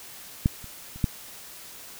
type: clicks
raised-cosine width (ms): 5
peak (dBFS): -7 / -29 / -29 / -9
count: 4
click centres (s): 0.459 / 0.643 / 0.96 / 1.042
effects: white hiss -44 dBFS RMS until 1.99 s